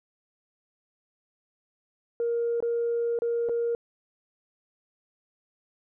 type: tone with dropouts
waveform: sine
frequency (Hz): 469.2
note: A#4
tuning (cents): +11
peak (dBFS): -23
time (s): 2.2-3.75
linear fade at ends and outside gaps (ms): 1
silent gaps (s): 2.604-2.625 / 3.189-3.22 / 3.488-3.494
effects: tanh soft clip ceiling -20 dBFS